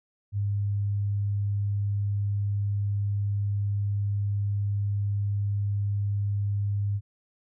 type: tone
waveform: sine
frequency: 101.4 Hz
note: G#2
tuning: 41 cents flat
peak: -24 dBFS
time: 0.32-7.01 s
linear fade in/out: 50 ms
effects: none